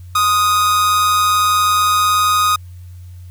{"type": "tone with amplitude modulation", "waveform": "45% pulse", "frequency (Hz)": 1244.5, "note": "D#6", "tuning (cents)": 0, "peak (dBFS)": -10, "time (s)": [0.15, 2.56], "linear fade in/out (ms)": 5, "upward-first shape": "sine", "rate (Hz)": 192, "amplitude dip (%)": 40, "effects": ["added 89 Hz sine -32 dBFS peak until 3.3 s", "white hiss -55 dBFS RMS until 3.3 s"]}